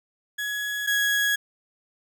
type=tone pair in turn; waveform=35% pulse; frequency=1679 / 1664.5 Hz; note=G#6 / G#6; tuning=+18 / +3 cents; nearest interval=unison; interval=15 cents; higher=first; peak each=-25 / -19 dBFS; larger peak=second; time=0.38-0.87 / 0.87-1.36 s; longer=neither; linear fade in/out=10 ms; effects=none